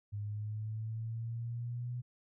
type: linear sweep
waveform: sine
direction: up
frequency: 102.5 to 123.47 Hz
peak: -36 dBFS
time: 0.12-2.02 s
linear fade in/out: 20 ms
effects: none